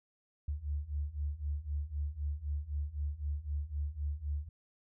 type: beating tone pair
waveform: sine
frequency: 71.1 / 75 Hz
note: C#2 / D2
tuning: +45 / +37 cents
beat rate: 3.9 Hz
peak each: -38 / -36 dBFS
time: 0.48-4.49 s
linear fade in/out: 5 ms
effects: none